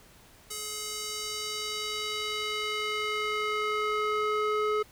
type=tone with band-pass filter sweep; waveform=square; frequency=425 Hz; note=G#4; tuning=40 cents sharp; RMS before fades=-31 dBFS; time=0.5-4.83 s; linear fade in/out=10 ms; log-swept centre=8500 to 930 Hz; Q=1.1; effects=pink hiss -56 dBFS RMS until 4.91 s